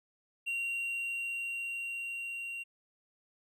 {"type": "tone with level ramp", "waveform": "triangle", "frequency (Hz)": 2757, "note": "F7", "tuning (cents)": -23, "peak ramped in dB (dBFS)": [-30, -36], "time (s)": [0.46, 2.64], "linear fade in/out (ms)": 20, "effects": []}